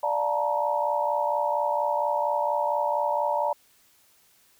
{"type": "chord", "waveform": "sine", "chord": "Bb major seventh", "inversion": "first", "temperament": "equal with one note detuned", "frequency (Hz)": [587.3, 698.5, 880, 944.3], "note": ["D5", "F5", "A5", "Bb5"], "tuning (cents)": [0, 0, 0, 22], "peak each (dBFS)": [-27, -33, -28, -27], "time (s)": [0.03, 3.53], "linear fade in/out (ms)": 5, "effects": ["white hiss -61 dBFS RMS until 4.59 s"]}